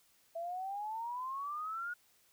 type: exponential sweep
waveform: sine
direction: up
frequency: 659.3 to 1456 Hz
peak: -37 dBFS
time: 0.35-1.94 s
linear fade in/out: 10 ms
effects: white hiss -69 dBFS RMS until 2.32 s